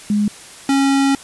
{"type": "tone pair in turn", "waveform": ["sine", "square"], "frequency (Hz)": [207.7, 274.4], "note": ["G#3", "C#4"], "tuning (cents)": [0, -17], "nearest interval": "perfect fourth", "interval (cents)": 483, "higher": "second", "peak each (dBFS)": -13, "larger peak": "neither", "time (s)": [[0.1, 0.28], [0.69, 1.15]], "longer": "second", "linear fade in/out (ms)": 2, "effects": ["white hiss -38 dBFS RMS until 1.23 s", "resampled to 24000 Hz"]}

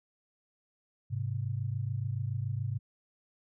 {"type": "tone pair together", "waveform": "sine", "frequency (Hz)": [103.65, 130.7], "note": ["G#2", "C3"], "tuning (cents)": [-3, -1], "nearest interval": "major third", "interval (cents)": 402, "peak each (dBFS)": [-33, -34], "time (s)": [1.1, 2.79], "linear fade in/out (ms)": 20, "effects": []}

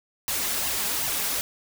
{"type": "noise with flanger", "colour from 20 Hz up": "white", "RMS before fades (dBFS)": -27, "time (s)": [0.28, 1.41], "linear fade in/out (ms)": 0, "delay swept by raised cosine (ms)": [1, 5], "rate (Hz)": 2.6, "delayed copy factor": 0.6, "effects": []}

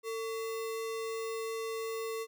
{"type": "tone with sample-and-hold", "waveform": "sine", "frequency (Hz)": 449.3, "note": "A4", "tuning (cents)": 36, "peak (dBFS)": -34, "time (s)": [0.03, 2.27], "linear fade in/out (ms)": 50, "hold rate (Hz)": 1575, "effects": []}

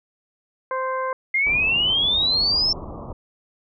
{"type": "harmonic tone", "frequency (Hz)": 521, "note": "C5", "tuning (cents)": -7, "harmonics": [1, 2, 3, 4], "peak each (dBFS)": [-26, -25, -33, -39], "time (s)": [0.71, 1.13], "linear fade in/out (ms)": 2}
{"type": "exponential sweep", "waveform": "sine", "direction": "up", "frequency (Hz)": [2093, 5400], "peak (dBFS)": -17, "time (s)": [1.34, 2.73], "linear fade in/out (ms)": 5}
{"type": "low-pass noise", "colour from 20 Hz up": "pink", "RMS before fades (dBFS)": -34, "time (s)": [1.46, 3.13], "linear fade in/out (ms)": 5, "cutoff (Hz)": 1200, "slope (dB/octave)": 96}
{"effects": []}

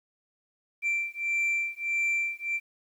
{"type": "beating tone pair", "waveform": "sine", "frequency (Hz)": [2349, 2350.6], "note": ["D7", "D7"], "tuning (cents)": [0, 1], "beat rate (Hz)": 1.6, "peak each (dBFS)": -27, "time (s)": [0.82, 2.6], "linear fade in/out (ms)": 50, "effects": ["tanh soft clip ceiling -23 dBFS", "10-bit"]}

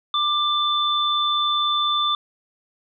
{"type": "tone pair together", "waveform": "sine", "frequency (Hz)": [1186, 3530], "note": ["D6", "A7"], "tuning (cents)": [17, 5], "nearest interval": "octave + perfect fifth", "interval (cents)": 1888, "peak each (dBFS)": -21, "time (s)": [0.14, 2.15], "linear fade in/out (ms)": 2, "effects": []}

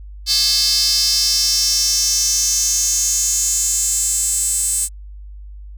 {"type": "tone with high-pass filter sweep", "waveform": "square", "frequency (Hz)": 238.9, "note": "A#3", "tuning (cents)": 43, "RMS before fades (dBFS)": -17, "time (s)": [0.26, 4.89], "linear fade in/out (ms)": 50, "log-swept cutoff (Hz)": [4600, 8300], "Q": 6, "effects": ["added 50 Hz sine -32 dBFS peak until 5.77 s"]}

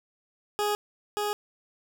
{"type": "tone with echo", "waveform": "20% pulse", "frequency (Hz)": 415.3, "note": "G#4", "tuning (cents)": 0, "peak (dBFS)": -20, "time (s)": [0.59, 0.75], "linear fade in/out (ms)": 0, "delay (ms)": 580, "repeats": 1, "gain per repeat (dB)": -2, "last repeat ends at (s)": 1.33, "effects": []}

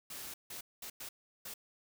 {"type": "noise bursts at uneven times", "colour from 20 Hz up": "white", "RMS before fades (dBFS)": -45, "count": 5, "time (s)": [[0.1, 0.34], [0.5, 0.61], [0.82, 0.9], [1, 1.09], [1.45, 1.54]], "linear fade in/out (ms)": 5, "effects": []}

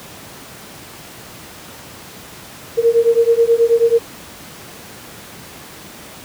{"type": "beating tone pair", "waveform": "sine", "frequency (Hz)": [459.2, 468.5], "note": ["A#4", "A#4"], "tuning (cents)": [-26, 9], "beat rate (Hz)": 9.3, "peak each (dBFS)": -13, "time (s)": [2.77, 3.99], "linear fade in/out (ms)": 20, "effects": ["pink hiss -36 dBFS RMS until 6.24 s", "high-pass 100 Hz 12 dB/octave"]}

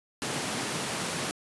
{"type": "high-pass noise", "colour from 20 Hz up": "pink", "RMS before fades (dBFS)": -32, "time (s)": [0.22, 1.31], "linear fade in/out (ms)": 0, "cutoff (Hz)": 130, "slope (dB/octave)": 24, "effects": ["resampled to 24000 Hz"]}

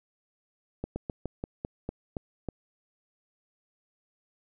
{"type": "slowing click train", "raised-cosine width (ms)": 2, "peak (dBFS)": -19, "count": 9, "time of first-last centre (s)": [0.84, 2.487], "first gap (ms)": 120, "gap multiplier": 1.15, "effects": []}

